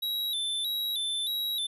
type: tone with vibrato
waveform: square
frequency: 3693 Hz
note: A#7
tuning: 17 cents flat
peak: -29 dBFS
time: 0.02-1.67 s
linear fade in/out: 10 ms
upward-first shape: square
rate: 1.6 Hz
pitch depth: 77 cents each way
effects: resampled to 32000 Hz